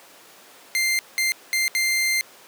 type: tone bursts at uneven times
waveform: sawtooth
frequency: 2093 Hz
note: C7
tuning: in tune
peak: -16 dBFS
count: 4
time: 0.75-0.99 / 1.18-1.32 / 1.53-1.68 / 1.75-2.21 s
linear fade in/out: 0 ms
effects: pink hiss -47 dBFS RMS until 2.47 s + high-pass 400 Hz 12 dB/octave